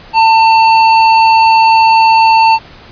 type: tone with hard clipping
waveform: sine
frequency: 896 Hz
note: A5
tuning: 31 cents sharp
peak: -6 dBFS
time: 0.13-2.59 s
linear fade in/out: 50 ms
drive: 18 dB
effects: pink hiss -36 dBFS RMS until 2.91 s + resampled to 11025 Hz